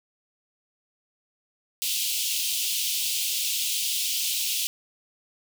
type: high-pass noise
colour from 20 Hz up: pink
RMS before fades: -27 dBFS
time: 1.82-4.67 s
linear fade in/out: 0 ms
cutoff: 2700 Hz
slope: 48 dB/octave
effects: none